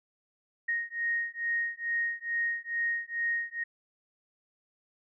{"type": "beating tone pair", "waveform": "sine", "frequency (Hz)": [1864.7, 1867], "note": ["A#6", "A#6"], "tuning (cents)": [0, 2], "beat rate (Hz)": 2.3, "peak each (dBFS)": [-32, -32], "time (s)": [0.68, 3.64], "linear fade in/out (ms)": 10, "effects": []}